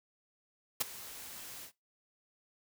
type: noise with ADSR envelope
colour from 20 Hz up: white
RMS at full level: -28 dBFS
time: 0.8-1.72 s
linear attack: 12 ms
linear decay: 15 ms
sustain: -19 dB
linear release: 87 ms
effects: noise-tail reverb RT60 0.2 s tail -20 dB re dry